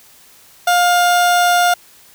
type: tone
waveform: 30% pulse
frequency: 707 Hz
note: F5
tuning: 21 cents sharp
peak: -8 dBFS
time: 0.67-1.74 s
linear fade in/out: 5 ms
effects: white hiss -46 dBFS RMS until 2.14 s